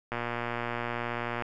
click train, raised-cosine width 0.5 ms, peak -17 dBFS, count 156, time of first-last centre 0.12-1.423 s, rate 119 Hz, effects none

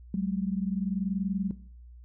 sine tone pair together, 188.11 / 208.6 Hz, F#3 / G#3, +29 / +8 cents, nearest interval major second, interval 179 cents, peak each -28 / -31 dBFS, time 0.14-1.51 s, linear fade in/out 2 ms, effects noise-tail reverb RT60 0.5 s tail -17 dB re dry + added 60 Hz sine -46 dBFS peak until 2.04 s

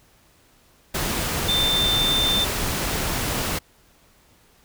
sine tone in noise, 3572 Hz, A7, 25 cents sharp, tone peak -19 dBFS, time 1.48-2.45 s, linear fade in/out 10 ms, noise pink, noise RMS -25 dBFS, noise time 0.94-3.59 s, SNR +3 dB, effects pink hiss -57 dBFS RMS until 4.64 s

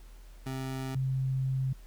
25% pulse / sine tone pair in turn, 132.1 / 132.1 Hz, C3 / C3, +17 / +17 cents, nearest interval unison, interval 0 cents, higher neither, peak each -30 / -27 dBFS, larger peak second, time 0.46-0.95 / 0.95-1.73 s, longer second, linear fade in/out 5 ms, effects added 40 Hz sine -47 dBFS peak until 1.86 s + pink hiss -61 dBFS RMS until 1.86 s

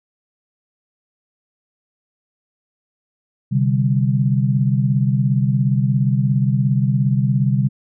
sine chord, C suspended second, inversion none, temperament equal with one note detuned, 130.81 / 147.94 / 196 Hz, C3 / D3 / G3, 0 / +13 / 0 cents, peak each -16 / -20 / -20 dBFS, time 3.51-7.69 s, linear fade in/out 20 ms, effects none

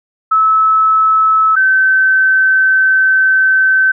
sine tone pair in turn, 1300 / 1537.1 Hz, E6 / G6, -24 / -34 cents, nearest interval minor third, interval 290 cents, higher second, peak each -7 dBFS, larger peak neither, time 0.31-1.56 / 1.56-3.92 s, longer second, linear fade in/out 10 ms, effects none

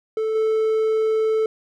triangle tone with level steps, 439.1 Hz, A4, 4 cents flat, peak -18 / -15 dBFS, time 0.17-1.46 s, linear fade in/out 2 ms, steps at 0.35 s, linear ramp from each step 5 ms, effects none

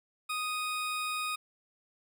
20% pulse tone, 1244.5 Hz, D#6, in tune, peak -27 dBFS, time 0.29-1.36 s, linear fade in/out 10 ms, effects none

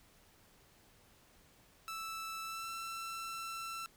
sawtooth tone with pitch glide, 1318.5 to 1339.2 Hz, E6 to E6, 0 to +27 cents, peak -37 dBFS, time 1.88-3.86 s, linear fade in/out 0 ms, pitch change +27 cents, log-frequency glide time 2.44-2.7 s, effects pink hiss -65 dBFS RMS until 3.96 s

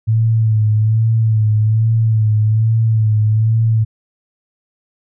sine tone with vibrato, 110 Hz, A2, in tune, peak -10 dBFS, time 0.07-3.85 s, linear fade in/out 20 ms, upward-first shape sine, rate 1.2 Hz, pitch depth 45 cents each way, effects none

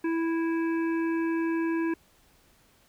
harmonic tone with a mistuned harmonic, 329.6 Hz, E4, in tune, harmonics 1 / 3 / 5 / 7 / 8, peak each -25 / -38 / -38 / -46 / -47 dBFS, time 0.04-1.94 s, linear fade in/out 5 ms, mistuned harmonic 8, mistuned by -23 cents, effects pink hiss -62 dBFS RMS until 2.88 s

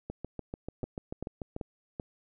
two click trains, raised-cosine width 2 ms, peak -22 / -23 dBFS, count 4 / 11, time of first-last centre 0.84-1.998 / 0.1-1.564 s, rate 2.59 / 6.83 Hz, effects none

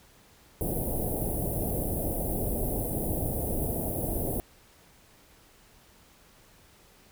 pink band-stop noise, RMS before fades -30 dBFS, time 0.61-4.4 s, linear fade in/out 0 ms, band 740 to 10000 Hz, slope 48 dB/octave, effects pink hiss -58 dBFS RMS until 7.11 s

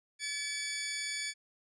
15% pulse tone pair together, 1722.7 / 2284 Hz, A6 / D7, -37 / -49 cents, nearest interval perfect fourth, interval 488 cents, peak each -34 / -29 dBFS, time 0.19-1.34 s, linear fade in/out 50 ms, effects resampled to 22050 Hz

